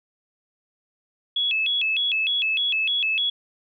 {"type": "tone with vibrato", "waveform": "sine", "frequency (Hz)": 2960, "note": "F#7", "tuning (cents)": 0, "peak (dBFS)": -20, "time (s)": [1.36, 3.3], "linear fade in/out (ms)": 5, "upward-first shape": "square", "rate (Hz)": 3.3, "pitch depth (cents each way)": 220, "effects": []}